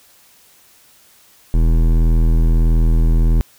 triangle tone with hard clipping, 40.78 Hz, E1, 18 cents flat, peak -12 dBFS, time 1.54-3.41 s, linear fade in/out 0 ms, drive 18 dB, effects white hiss -50 dBFS RMS until 3.58 s

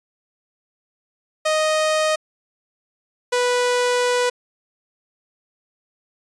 sawtooth tone pair in turn, 622.3 / 492.2 Hz, D#5 / B4, 0 / -6 cents, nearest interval major third, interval 406 cents, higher first, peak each -13 dBFS, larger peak neither, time 1.45-2.16 / 3.32-4.3 s, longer second, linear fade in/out 10 ms, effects resampled to 22050 Hz

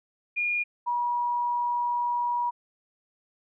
sine tone pair in turn, 2427 / 963.2 Hz, D#7 / B5, -44 / -44 cents, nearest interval octave + major third, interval 1600 cents, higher first, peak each -24 dBFS, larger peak neither, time 0.36-0.64 / 0.86-2.51 s, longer second, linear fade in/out 20 ms, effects none

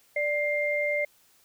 sine tone pair together, 589.3 / 2100 Hz, D5 / C7, +6 / +6 cents, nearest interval octave + minor seventh, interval 2200 cents, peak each -27 dBFS, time 0.16-1.05 s, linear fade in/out 5 ms, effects white hiss -62 dBFS RMS until 1.44 s

